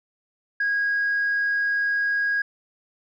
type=tone; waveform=sine; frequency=1643 Hz; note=G#6; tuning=19 cents flat; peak=-19 dBFS; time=0.6-2.42 s; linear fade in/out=5 ms; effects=tanh soft clip ceiling -17 dBFS